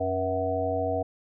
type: harmonic tone with a mistuned harmonic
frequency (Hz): 93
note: F#2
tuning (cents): +9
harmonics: 1 / 3 / 5 / 7 / 8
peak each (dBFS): -33 / -34 / -30 / -29 / -32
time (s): 0-1.03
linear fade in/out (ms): 10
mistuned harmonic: 5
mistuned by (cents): +56
effects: none